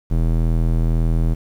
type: tone with band-pass filter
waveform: square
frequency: 40.95 Hz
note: E1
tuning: 11 cents flat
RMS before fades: -17 dBFS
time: 0.1-1.35 s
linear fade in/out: 20 ms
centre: 110 Hz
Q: 0.58
effects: 8-bit